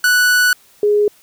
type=tone pair in turn; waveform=45% pulse / sine; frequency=1480 / 415.3 Hz; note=F#6 / G#4; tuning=0 / 0 cents; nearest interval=octave + minor seventh; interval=2200 cents; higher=first; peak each=-10 dBFS; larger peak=neither; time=0.04-0.53 / 0.83-1.08 s; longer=first; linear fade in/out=2 ms; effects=white hiss -50 dBFS RMS until 1.22 s